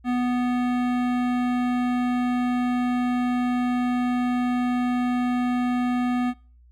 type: tone with hard clipping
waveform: sine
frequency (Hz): 246.9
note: B3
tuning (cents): 0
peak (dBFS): -23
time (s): 0.04-6.34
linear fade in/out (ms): 50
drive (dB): 17
effects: noise-tail reverb RT60 0.4 s tail -23 dB re dry + added 60 Hz sine -50 dBFS peak until 6.71 s